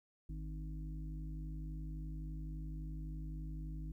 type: harmonic tone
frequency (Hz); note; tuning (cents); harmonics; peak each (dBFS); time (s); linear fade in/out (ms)
51.8; G#1; -4; 1 / 3 / 5 / 6; -42 / -47 / -56 / -55; 0.29-3.92; 5
effects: 13-bit